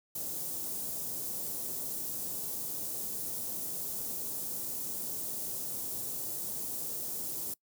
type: band-stop noise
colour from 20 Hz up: white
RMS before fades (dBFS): -37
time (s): 0.15-7.54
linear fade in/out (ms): 5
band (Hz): 510 to 8200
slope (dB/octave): 12
effects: noise-tail reverb RT60 0.1 s tail -23 dB re dry + high-pass 100 Hz 12 dB/octave